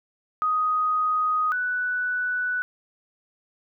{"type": "tone pair in turn", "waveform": "sine", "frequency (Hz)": [1249, 1485.3], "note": ["D#6", "F#6"], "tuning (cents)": [6, 6], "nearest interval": "minor third", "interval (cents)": 300, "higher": "second", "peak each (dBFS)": [-20, -23], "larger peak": "first", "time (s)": [[0.42, 1.52], [1.52, 2.62]], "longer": "neither", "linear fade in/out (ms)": 0, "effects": []}